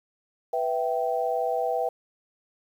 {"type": "chord", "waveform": "sine", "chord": "E minor", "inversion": "second", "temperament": "equal with one note detuned", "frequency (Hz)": [493.9, 659.3, 777.2], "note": ["B4", "E5", "G5"], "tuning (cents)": [0, 0, -15], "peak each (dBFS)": -28, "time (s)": [0.53, 1.89], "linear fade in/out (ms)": 5, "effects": ["9-bit"]}